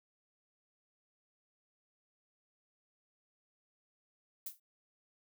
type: noise with exponential decay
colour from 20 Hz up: violet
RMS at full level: -37 dBFS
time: 4.46-4.6 s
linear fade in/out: 5 ms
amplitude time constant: 29 ms
effects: none